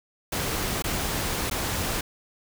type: noise with dropouts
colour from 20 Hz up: pink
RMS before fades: -28 dBFS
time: 0.32-2.01 s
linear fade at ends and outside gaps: 5 ms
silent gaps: 0.823-0.84 / 1.5-1.511 s
effects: none